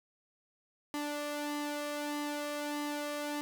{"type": "tone with flanger", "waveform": "sawtooth", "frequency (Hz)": 293.7, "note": "D4", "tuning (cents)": 0, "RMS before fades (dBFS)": -37, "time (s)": [0.94, 3.41], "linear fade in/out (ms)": 0, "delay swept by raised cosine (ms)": [1, 1.61], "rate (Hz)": 1.6, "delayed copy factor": 0.55, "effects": []}